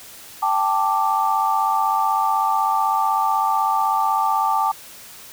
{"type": "chord", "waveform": "sine", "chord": "G suspended second", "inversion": "none", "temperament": "equal", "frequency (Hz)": [784, 880, 1174.7], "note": ["G5", "A5", "D6"], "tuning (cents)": [0, 0, 0], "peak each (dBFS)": [-22, -20, -21], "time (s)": [0.42, 4.72], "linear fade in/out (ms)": 10, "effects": ["white hiss -41 dBFS RMS until 5.32 s"]}